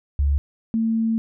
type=tone pair in turn; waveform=sine; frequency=70.9 / 225.1 Hz; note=C#2 / A3; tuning=+40 / +40 cents; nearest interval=octave + minor sixth; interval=2000 cents; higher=second; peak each=-16 / -18 dBFS; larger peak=first; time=0.19-0.38 / 0.74-1.18 s; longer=second; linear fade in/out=0 ms; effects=none